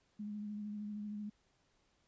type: tone with vibrato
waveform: sine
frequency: 208.6 Hz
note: G#3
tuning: 8 cents sharp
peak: -40 dBFS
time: 0.19-1.3 s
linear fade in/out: 10 ms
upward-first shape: sine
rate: 13 Hz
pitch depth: 24 cents each way
effects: pink hiss -75 dBFS RMS until 2.07 s + resampled to 16000 Hz